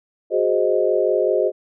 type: chord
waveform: sine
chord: Ab dominant seventh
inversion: third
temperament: equal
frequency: 370 / 415.3 / 523.3 / 622.3 Hz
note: Gb4 / Ab4 / C5 / Eb5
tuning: 0 / 0 / 0 / 0 cents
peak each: -21 dBFS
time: 0.3-1.52 s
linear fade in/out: 50 ms
effects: none